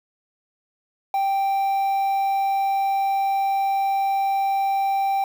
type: tone with quantisation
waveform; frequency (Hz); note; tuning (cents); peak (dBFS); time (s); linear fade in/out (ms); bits
triangle; 784; G5; 0; -17; 1.14-5.24; 2; 7
effects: none